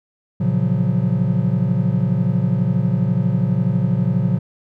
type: chord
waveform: triangle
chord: Gb major seventh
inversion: first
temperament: equal with one note detuned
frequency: 116.54 / 138.59 / 172.81 / 185 Hz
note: Bb2 / Db3 / F3 / Gb3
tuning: 0 / 0 / -18 / 0 cents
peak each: -19 dBFS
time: 0.4-4.39 s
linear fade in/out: 10 ms
effects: none